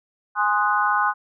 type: chord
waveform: sine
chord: Ab dominant seventh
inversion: none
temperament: equal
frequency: 830.6 / 1046.5 / 1244.5 / 1480 Hz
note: Ab5 / C6 / Eb6 / Gb6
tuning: 0 / 0 / 0 / 0 cents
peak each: -23 dBFS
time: 0.35-1.14 s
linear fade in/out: 50 ms
effects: none